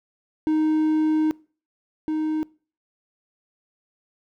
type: tone pair in turn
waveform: triangle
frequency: 311.1 / 311.1 Hz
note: D#4 / D#4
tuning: 0 / 0 cents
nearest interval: unison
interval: 0 cents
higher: neither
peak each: -16 / -20 dBFS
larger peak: first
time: 0.47-1.31 / 2.08-2.43 s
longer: first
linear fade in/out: 0 ms
effects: noise-tail reverb RT60 0.4 s tail -24 dB re dry